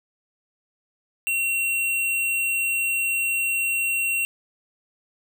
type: tone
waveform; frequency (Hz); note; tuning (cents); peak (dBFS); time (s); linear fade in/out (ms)
square; 2734; F7; -37; -22; 1.27-4.25; 0
effects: none